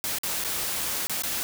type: noise with dropouts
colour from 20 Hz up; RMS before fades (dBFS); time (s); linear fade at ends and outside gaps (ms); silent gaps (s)
white; -29; 0.04-1.43; 0; 0.185-0.234 / 0.439-0.447 / 1.07-1.096 / 1.221-1.236
effects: none